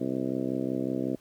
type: harmonic tone with a mistuned harmonic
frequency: 65.41 Hz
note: C2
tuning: in tune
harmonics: 2 / 3 / 4 / 5 / 6 / 7 / 8 / 9 / 10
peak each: -39 / -36 / -31 / -33 / -38 / -40 / -39 / -46 / -43 dBFS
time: 0-1.16 s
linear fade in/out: 10 ms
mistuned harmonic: 10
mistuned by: -31 cents
effects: pink hiss -61 dBFS RMS until 1.2 s